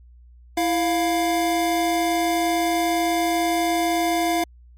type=tone pair together; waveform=square; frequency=331.3 / 702 Hz; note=E4 / F5; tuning=+9 / +9 cents; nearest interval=octave + minor second; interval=1300 cents; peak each=-23 / -22 dBFS; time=0.57-4.44 s; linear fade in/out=5 ms; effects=added 60 Hz sine -45 dBFS peak until 4.77 s + MP3 64 kbps